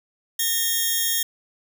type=tone pair together; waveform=5% pulse; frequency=1834 / 3265 Hz; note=A#6 / G#7; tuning=-29 / -30 cents; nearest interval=minor seventh; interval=999 cents; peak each=-14 dBFS; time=0.39-1.23 s; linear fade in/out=5 ms; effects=none